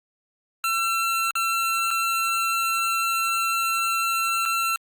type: tone with dropouts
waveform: 25% pulse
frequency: 1349 Hz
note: E6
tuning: 40 cents sharp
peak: -18 dBFS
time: 0.64-4.76 s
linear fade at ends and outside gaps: 1 ms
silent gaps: 1.309-1.354 / 1.906-1.911 / 4.454-4.459 s
effects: Opus 48 kbps